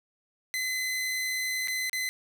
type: tone with dropouts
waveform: sawtooth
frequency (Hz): 2034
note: C7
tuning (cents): -50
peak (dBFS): -25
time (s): 0.54-2.09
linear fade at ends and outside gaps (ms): 0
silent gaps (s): 1.674-1.682 / 1.896-1.931
effects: none